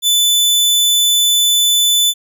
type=tone; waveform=sawtooth; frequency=3500 Hz; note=A7; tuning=10 cents flat; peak=-7 dBFS; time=0.02-2.14 s; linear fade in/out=50 ms; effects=none